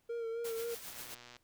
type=tone with vibrato; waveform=triangle; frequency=461 Hz; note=A#4; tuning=19 cents flat; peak=-34 dBFS; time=0.09-0.75 s; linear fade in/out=10 ms; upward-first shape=sine; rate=3.8 Hz; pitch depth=34 cents each way
type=noise with tremolo; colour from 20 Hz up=white; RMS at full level=-45 dBFS; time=0.44-1.15 s; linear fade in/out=10 ms; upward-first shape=sine; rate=7.5 Hz; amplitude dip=50%
type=click train; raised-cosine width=0.2 ms; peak=-35 dBFS; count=55; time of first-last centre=0.92-1.366 s; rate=121 Hz
effects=pink hiss -75 dBFS RMS until 1.43 s